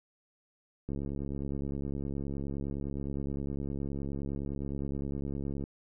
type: click train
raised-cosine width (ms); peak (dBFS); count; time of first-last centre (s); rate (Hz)
3; -24; 332; 0.89-5.639; 69.7
effects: none